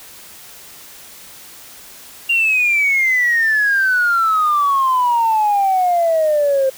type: exponential sweep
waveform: sine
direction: down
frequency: 2794 to 525 Hz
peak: -11 dBFS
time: 2.29-6.7 s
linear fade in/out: 10 ms
effects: tanh soft clip ceiling -8 dBFS + white hiss -39 dBFS RMS until 6.77 s